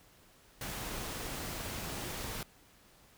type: noise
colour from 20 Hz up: pink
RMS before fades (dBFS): -40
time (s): 0.61-2.43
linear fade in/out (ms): 2
effects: pink hiss -62 dBFS RMS until 3.17 s